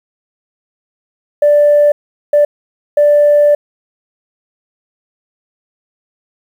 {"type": "tone bursts at uneven times", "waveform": "sine", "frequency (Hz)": 587, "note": "D5", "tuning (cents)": -1, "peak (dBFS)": -4, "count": 3, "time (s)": [[1.42, 1.92], [2.33, 2.45], [2.97, 3.55]], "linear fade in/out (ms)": 5, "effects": ["tanh soft clip ceiling -2 dBFS", "7-bit"]}